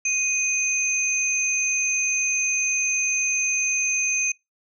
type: tone pair together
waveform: sine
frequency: 2489 / 6278 Hz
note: D#7 / G8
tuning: 0 / +2 cents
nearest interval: octave + major third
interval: 1602 cents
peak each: -23 dBFS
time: 0.05-4.32 s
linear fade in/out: 5 ms
effects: noise-tail reverb RT60 0.2 s tail -25 dB re dry